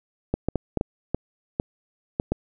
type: clicks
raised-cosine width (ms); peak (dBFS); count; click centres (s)
2; -9; 9; 0.34 / 0.486 / 0.557 / 0.773 / 0.811 / 1.146 / 1.599 / 2.199 / 2.32
effects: none